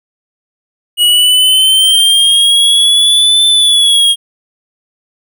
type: linear two-way sweep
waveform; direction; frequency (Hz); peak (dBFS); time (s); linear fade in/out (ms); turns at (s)
square; up then down; 2900 to 3537 to 3244; -6; 0.97-4.16; 50; 3.46
effects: none